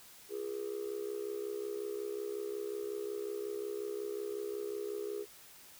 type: tone with amplitude modulation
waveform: sine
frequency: 410 Hz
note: G#4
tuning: 22 cents flat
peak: -31 dBFS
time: 0.29-5.26 s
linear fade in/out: 50 ms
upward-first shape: sine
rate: 65.5 Hz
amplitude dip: 90%
effects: tanh soft clip ceiling -31 dBFS + white hiss -56 dBFS RMS until 5.79 s